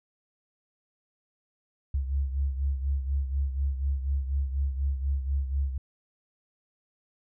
sine beating tone pair, 68 / 72.1 Hz, C#2 / D2, -33 / -31 cents, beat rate 4.1 Hz, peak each -26 / -33 dBFS, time 1.94-5.78 s, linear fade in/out 5 ms, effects none

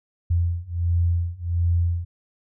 sine beating tone pair, 85.2 / 86.6 Hz, F2 / F2, -42 / -14 cents, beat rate 1.4 Hz, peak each -23 / -22 dBFS, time 0.3-2.05 s, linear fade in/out 10 ms, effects none

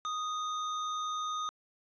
sine tone with sample-and-hold, 1244.5 Hz, D#6, in tune, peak -32 dBFS, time 0.05-1.49 s, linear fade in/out 0 ms, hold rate 4900 Hz, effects resampled to 16000 Hz

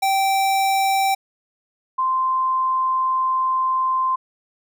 square / sine tone pair in turn, 778 / 1041.4 Hz, G5 / C6, -13 / -8 cents, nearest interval perfect fourth, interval 505 cents, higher second, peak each -17 dBFS, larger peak neither, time 0.02-1.15 / 1.98-4.16 s, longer second, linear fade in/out 10 ms, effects none

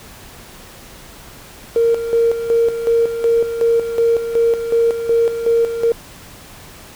triangle tone with tremolo, 463.2 Hz, A#4, 11 cents flat, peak -7 dBFS, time 1.76-5.92 s, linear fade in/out 2 ms, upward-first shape square, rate 2.7 Hz, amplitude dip 70%, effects tanh soft clip ceiling -8 dBFS + pink hiss -39 dBFS RMS until 6.95 s

